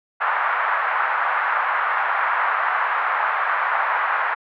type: band-pass noise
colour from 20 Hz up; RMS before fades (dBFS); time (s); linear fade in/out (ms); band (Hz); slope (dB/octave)
white; -21; 0.2-4.35; 20; 830 to 1600; 24
effects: low-pass 3000 Hz 12 dB/octave